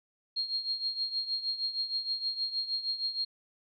sine tone with tremolo, 4240 Hz, C8, 22 cents sharp, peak -27 dBFS, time 0.36-3.25 s, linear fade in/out 10 ms, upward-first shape triangle, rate 6.4 Hz, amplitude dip 80%, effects none

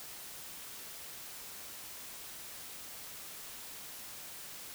silence, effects white hiss -47 dBFS RMS until 4.74 s

